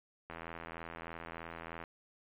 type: click train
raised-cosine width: 0.5 ms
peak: -29 dBFS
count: 129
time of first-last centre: 0.3-1.838 s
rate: 83.2 Hz
effects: resampled to 8000 Hz